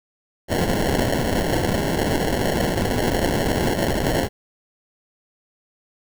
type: noise with sample-and-hold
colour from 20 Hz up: violet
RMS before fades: -21 dBFS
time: 0.48-4.29 s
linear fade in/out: 50 ms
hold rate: 1225 Hz
effects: none